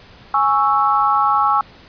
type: chord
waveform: sine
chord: C# minor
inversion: second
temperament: equal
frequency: 830.6 / 1108.7 / 1318.5 Hz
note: G#5 / C#6 / E6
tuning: 0 / 0 / 0 cents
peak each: -17 dBFS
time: 0.34-1.61 s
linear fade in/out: 2 ms
effects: pink hiss -44 dBFS RMS until 1.88 s + resampled to 11025 Hz